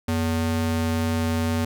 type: ring-modulated tone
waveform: square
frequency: 164.8 Hz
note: E3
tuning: in tune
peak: -19 dBFS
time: 0.08-1.65 s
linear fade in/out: 5 ms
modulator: 74.6 Hz
effects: none